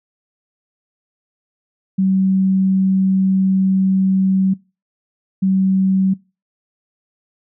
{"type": "tone pair in turn", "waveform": "sine", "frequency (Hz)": [190.5, 190.5], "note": ["G3", "G3"], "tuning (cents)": [-49, -49], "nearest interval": "unison", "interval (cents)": 0, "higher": "neither", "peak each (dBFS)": -12, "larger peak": "neither", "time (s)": [[1.98, 4.54], [5.42, 6.14]], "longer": "first", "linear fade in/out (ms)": 10, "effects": ["noise-tail reverb RT60 0.3 s tail -23 dB re dry"]}